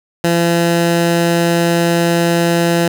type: tone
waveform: 15% pulse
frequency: 170 Hz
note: F3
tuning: 46 cents flat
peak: -5 dBFS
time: 0.24-2.88 s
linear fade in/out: 2 ms
effects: none